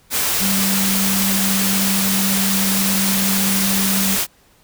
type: tone in noise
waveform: sine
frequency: 194.3 Hz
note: G3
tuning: 15 cents flat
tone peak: -19 dBFS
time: 0.39-4.18 s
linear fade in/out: 50 ms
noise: white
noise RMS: -19 dBFS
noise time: 0.1-4.27 s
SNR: -3 dB
effects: pink hiss -54 dBFS RMS until 4.63 s